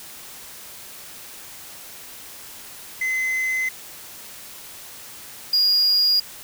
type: tone pair in turn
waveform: triangle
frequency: 2046 / 4852 Hz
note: C7 / D#8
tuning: -39 / -44 cents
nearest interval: octave + minor third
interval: 1495 cents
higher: second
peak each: -19 / -14 dBFS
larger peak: second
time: 3.01-3.69 / 5.53-6.2 s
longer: first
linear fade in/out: 5 ms
effects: white hiss -40 dBFS RMS until 6.43 s